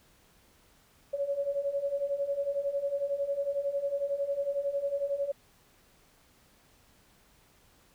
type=beating tone pair; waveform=sine; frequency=554.4 / 565.4 Hz; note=C#5 / C#5; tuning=0 / +34 cents; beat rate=11 Hz; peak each=-34 / -30 dBFS; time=1.13-5.32 s; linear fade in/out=10 ms; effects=pink hiss -63 dBFS RMS until 7.94 s